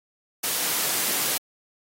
white high-pass noise, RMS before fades -25 dBFS, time 0.43-1.38 s, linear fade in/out 10 ms, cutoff 170 Hz, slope 12 dB/octave, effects AAC 48 kbps

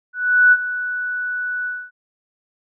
sine tone with ADSR envelope, 1481 Hz, F#6, 1 cent sharp, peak -7 dBFS, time 0.13-1.91 s, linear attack 390 ms, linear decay 46 ms, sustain -14 dB, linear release 250 ms, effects none

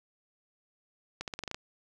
accelerating click train, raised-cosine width 0.2 ms, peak -19 dBFS, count 8, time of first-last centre 1.21-1.545 s, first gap 68 ms, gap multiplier 0.88, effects none

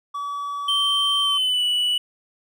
triangle tone, 1143 Hz, D6, 47 cents flat, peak -24 dBFS, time 0.14-1.38 s, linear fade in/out 10 ms
triangle tone with pitch glide, 3126 to 2954 Hz, G7 to F#7, -6 to -3 cents, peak -17 dBFS, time 0.68-1.98 s, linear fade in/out 5 ms, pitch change -97 cents, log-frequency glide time 1.22-1.63 s
effects none

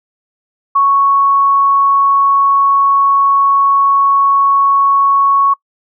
sine tone, 1108.7 Hz, C#6, in tune, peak -7 dBFS, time 0.75-5.54 s, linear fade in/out 10 ms, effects noise-tail reverb RT60 0.1 s tail -24 dB re dry

